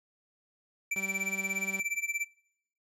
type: tone with tremolo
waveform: square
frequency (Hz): 2336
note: D7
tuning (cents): -10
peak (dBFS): -28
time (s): 0.91-2.25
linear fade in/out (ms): 5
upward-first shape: sine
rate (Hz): 17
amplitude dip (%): 90
type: tone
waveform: sawtooth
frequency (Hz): 193.1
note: G3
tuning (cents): -26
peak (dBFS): -36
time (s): 0.96-1.8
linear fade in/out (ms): 2
effects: noise-tail reverb RT60 0.8 s tail -25 dB re dry + low-pass 11000 Hz 12 dB/octave